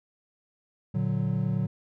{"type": "chord", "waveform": "triangle", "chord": "Bb augmented", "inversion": "none", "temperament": "equal", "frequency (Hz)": [116.54, 146.83, 185], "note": ["Bb2", "D3", "F#3"], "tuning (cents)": [0, 0, 0], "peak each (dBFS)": -27, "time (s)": [0.94, 1.67], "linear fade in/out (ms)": 10, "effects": []}